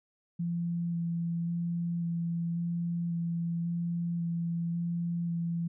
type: tone with vibrato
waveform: sine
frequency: 170 Hz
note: F3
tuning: 46 cents flat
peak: -29 dBFS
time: 0.39-5.68 s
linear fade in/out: 10 ms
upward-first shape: square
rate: 0.92 Hz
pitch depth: 10 cents each way
effects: none